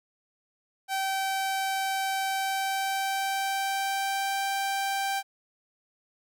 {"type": "tone with pitch glide", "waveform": "sawtooth", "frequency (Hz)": [773, 784.7], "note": ["G5", "G5"], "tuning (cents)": [-24, 2], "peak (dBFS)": -23, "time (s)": [0.88, 5.23], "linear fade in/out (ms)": 50, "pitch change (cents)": 26, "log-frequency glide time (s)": [2.28, 4.46], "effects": []}